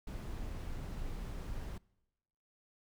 brown noise, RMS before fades -41 dBFS, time 0.07-1.78 s, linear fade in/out 5 ms, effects noise-tail reverb RT60 1.0 s tail -25 dB re dry

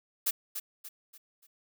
blue noise with echo, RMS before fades -28 dBFS, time 0.26-0.31 s, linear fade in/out 10 ms, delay 290 ms, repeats 4, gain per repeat -8 dB, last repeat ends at 1.47 s, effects none

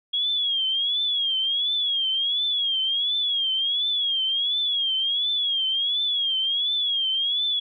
sine tone with vibrato, 3300 Hz, G#7, 12 cents flat, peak -21 dBFS, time 0.13-7.6 s, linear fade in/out 10 ms, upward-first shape triangle, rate 1.4 Hz, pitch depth 130 cents each way, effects none

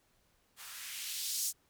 violet noise with band-pass filter sweep, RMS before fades -39 dBFS, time 0.56-1.53 s, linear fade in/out 50 ms, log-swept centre 1000 to 6800 Hz, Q 1.4, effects pink hiss -72 dBFS RMS until 1.69 s

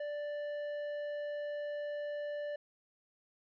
sine tone with tanh clipping, 587.3 Hz, D5, in tune, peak -38 dBFS, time 0-2.56 s, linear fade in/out 5 ms, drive 9 dB, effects none

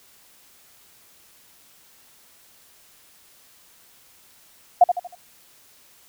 sine tone with echo, 713 Hz, F5, 36 cents sharp, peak -7 dBFS, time 4.81-4.84 s, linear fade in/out 5 ms, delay 78 ms, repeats 4, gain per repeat -8 dB, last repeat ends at 5.152 s, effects white hiss -54 dBFS RMS until 6.08 s

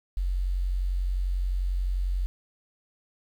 sine tone with quantisation, 45.66 Hz, F#1, 22 cents flat, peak -24 dBFS, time 0.17-2.26 s, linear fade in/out 0 ms, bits 9, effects none

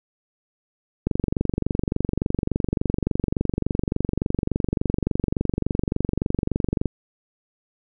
click train, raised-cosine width 3 ms, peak -8 dBFS, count 137, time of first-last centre 1.07-6.857 s, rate 23.5 Hz, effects none

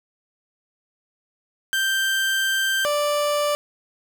30% pulse tone pair in turn, 1568 / 587.3 Hz, G6 / D5, 0 / 0 cents, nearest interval octave + perfect fourth, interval 1700 cents, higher first, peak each -17 dBFS, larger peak neither, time 1.73-2.85 / 2.85-3.55 s, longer first, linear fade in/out 0 ms, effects none

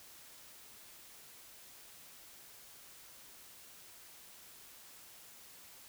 silence, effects white hiss -56 dBFS RMS until 5.88 s

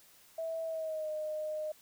sine tone with pitch glide, 652 to 615.4 Hz, E5 to D#5, -19 to -19 cents, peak -34 dBFS, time 0.38-1.72 s, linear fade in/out 5 ms, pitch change -100 cents, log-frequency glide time 0.65-1.1 s, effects white hiss -61 dBFS RMS until 1.81 s

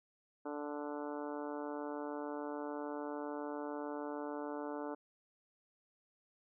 harmonic tone, 146.83 Hz, D3, in tune, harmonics 2 / 3 / 4 / 5 / 6 / 7 / 8 / 9 / 10, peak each -43 / -45 / -46 / -52 / -48 / -53 / -55 / -55 / -56 dBFS, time 0.45-4.95 s, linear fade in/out 10 ms, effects none

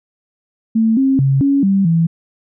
sine tone with pitch steps, 223.3 / 268.1 / 136 / 278.4 / 195.4 / 165.5 Hz, A3 / C4 / C#3 / C#4 / G3 / E3, +26 / +42 / -33 / +8 / -5 / +7 cents, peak -10 dBFS, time 0.75-2.07 s, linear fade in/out 10 ms, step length 220 ms, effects none

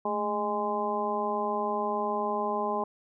harmonic tone with a mistuned harmonic, 206.8 Hz, G#3, 7 cents flat, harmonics 1 / 2 / 3 / 4 / 5, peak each -36 / -33 / -34 / -32 / -32 dBFS, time 0.05-2.84 s, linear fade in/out 5 ms, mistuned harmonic 1, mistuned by +87 cents, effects none

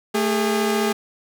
sawtooth tone pair together, 220.9 / 407.2 Hz, A3 / G#4, +7 / -34 cents, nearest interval major seventh, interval 1059 cents, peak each -18 / -17 dBFS, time 0.14-0.93 s, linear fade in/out 10 ms, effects none

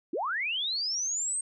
sine linear sweep, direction up, 269.5 to 8520 Hz, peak -28 dBFS, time 0.13-1.41 s, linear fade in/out 5 ms, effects none

